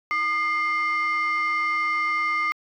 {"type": "tone pair together", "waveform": "sine", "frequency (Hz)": [1215.6, 2107], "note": ["D#6", "C7"], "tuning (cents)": [-41, 12], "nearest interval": "minor seventh", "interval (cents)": 953, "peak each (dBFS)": -22, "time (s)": [0.11, 2.52], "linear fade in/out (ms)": 0, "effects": ["tanh soft clip ceiling -18 dBFS"]}